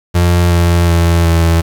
35% pulse tone with pitch steps, 87.31 / 85.96 / 84.63 / 83.32 Hz, F2 / F2 / E2 / E2, 0 / -27 / +46 / +19 cents, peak -6 dBFS, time 0.14-1.62 s, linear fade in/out 20 ms, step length 370 ms, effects 7-bit

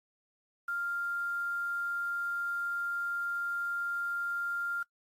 sine tone with quantisation, 1396 Hz, F6, 1 cent flat, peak -31 dBFS, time 0.68-4.83 s, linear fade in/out 5 ms, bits 9, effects noise-tail reverb RT60 0.1 s tail -23 dB re dry + AAC 48 kbps

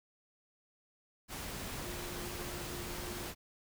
sine tone in noise, 353.3 Hz, F4, 20 cents sharp, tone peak -47 dBFS, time 1.82-3.31 s, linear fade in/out 50 ms, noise pink, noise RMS -42 dBFS, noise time 1.28-3.35 s, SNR -8 dB, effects none

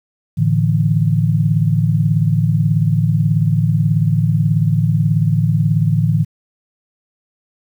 sine chord, A suspended fourth, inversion none, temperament just, 110 / 146.67 / 165 Hz, A2 / D3 / E3, 0 / -2 / +2 cents, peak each -16 dBFS, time 0.37-6.25 s, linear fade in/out 20 ms, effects 8-bit

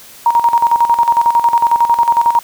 sine tone with tremolo, 939 Hz, A#5, 12 cents sharp, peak -6 dBFS, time 0.26-2.39 s, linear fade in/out 2 ms, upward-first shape square, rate 11 Hz, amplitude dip 70%, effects white hiss -38 dBFS RMS until 2.43 s

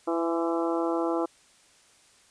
harmonic tone with a mistuned harmonic, 166.9 Hz, E3, 22 cents sharp, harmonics 2 / 3 / 4 / 5 / 6 / 7 / 8, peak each -27 / -31 / -33 / -35 / -37 / -38 / -39 dBFS, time 0.07-1.26 s, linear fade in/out 10 ms, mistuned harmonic 6, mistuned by +30 cents, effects white hiss -59 dBFS RMS until 2.3 s + resampled to 22050 Hz

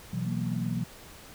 sine chord, B suspended fourth, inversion none, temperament equal, 123.47 / 164.81 / 185 Hz, B2 / E3 / F#3, 0 / 0 / 0 cents, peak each -33 dBFS, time 0.13-0.84 s, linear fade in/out 5 ms
sine tone with vibrato, 232.4 Hz, A#3, 5 cents flat, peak -34 dBFS, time 0.24-0.85 s, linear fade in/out 50 ms, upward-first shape sine, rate 15 Hz, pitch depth 60 cents each way
effects pink hiss -49 dBFS RMS until 1.34 s

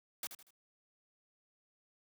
white noise with echo, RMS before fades -40 dBFS, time 0.23-0.27 s, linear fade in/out 2 ms, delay 79 ms, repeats 3, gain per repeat -9 dB, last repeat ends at 0.507 s, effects high-pass 150 Hz 12 dB/octave

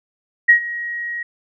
sine tone with ADSR envelope, 1894 Hz, A#6, 27 cents sharp, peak -5 dBFS, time 0.48-1.23 s, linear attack 16 ms, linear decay 98 ms, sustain -18 dB, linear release 5 ms, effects none

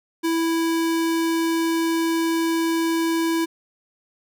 square tone, 329.6 Hz, E4, in tune, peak -20 dBFS, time 0.23-3.46 s, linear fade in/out 20 ms, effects none

